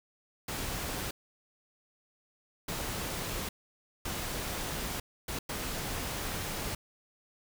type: noise bursts at uneven times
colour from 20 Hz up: pink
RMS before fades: -36 dBFS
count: 5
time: 0.48-1.11 / 2.68-3.49 / 4.05-5 / 5.28-5.39 / 5.49-6.75 s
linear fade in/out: 5 ms
effects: none